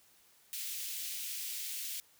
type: high-pass noise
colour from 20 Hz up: white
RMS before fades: -40 dBFS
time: 0.53-2 s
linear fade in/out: 0 ms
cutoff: 2300 Hz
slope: 24 dB/octave
effects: white hiss -65 dBFS RMS until 2.19 s